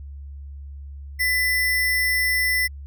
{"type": "tone with sample-and-hold", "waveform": "sine", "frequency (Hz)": 2000, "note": "B6", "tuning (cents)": 21, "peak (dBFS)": -18, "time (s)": [1.19, 2.68], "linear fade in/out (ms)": 20, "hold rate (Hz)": 7350, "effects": ["added 70 Hz sine -34 dBFS peak until 2.86 s"]}